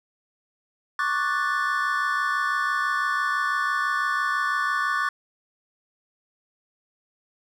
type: chord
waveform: triangle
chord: D major seventh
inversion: third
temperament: equal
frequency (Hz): 1108.7 / 1174.7 / 1480 / 1760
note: C#6 / D6 / F#6 / A6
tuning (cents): 0 / 0 / 0 / 0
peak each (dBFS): -26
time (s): 0.99-5.09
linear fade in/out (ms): 2
effects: none